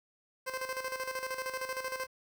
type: tone with tremolo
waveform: 15% pulse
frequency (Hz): 520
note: C5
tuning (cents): -11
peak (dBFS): -27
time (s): 0.46-2.07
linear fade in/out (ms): 20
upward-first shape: square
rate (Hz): 13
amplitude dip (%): 60
effects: 10-bit